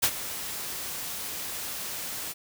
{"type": "noise with ADSR envelope", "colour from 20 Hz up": "white", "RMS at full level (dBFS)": -21, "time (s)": [0.02, 2.34], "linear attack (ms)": 19, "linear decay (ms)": 60, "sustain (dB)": -14, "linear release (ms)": 30, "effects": []}